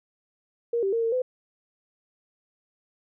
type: tone with pitch steps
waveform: sine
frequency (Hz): 469.9 / 390.4 / 460.2 / 455.8 / 507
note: A#4 / G4 / A#4 / A#4 / B4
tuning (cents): +14 / -7 / -22 / -39 / +45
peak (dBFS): -22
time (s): 0.73-1.22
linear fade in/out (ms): 5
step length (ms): 98
effects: none